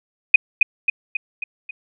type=tone with echo; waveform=sine; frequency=2489 Hz; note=D#7; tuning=in tune; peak=-3 dBFS; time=0.34-0.36 s; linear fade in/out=5 ms; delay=270 ms; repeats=5; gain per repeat=-5 dB; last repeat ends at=1.71 s; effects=none